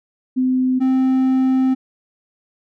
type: tone pair in turn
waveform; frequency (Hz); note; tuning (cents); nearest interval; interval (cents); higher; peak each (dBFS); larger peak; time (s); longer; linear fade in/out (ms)
sine / triangle; 256.7 / 261; C4 / C4; -33 / -4; unison; 29; second; -14 / -11; second; 0.36-0.8 / 0.8-1.75; second; 20
effects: none